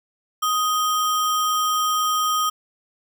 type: tone with sample-and-hold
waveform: sine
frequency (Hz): 1248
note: D#6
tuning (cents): +5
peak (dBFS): -18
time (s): 0.42-2.5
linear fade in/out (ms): 10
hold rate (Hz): 4410
effects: none